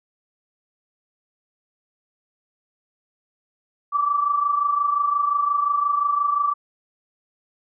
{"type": "tone pair together", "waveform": "sine", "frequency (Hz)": [1157, 1182.7], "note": ["D6", "D6"], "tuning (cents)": [-26, 12], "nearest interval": "unison", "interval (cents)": 38, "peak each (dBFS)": [-19, -25], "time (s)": [3.92, 6.54], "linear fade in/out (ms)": 20, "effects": []}